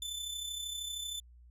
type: tone with amplitude modulation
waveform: sawtooth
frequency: 3520 Hz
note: A7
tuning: in tune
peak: -32 dBFS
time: 0.02-1.2 s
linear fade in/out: 2 ms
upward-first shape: sine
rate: 32.9 Hz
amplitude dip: 50%
effects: added 60 Hz sine -54 dBFS peak until 1.5 s + resampled to 32000 Hz